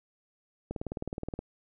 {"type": "click train", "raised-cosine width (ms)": 2, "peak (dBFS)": -21, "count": 14, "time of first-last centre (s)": [0.71, 1.391], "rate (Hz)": 19.1, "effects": []}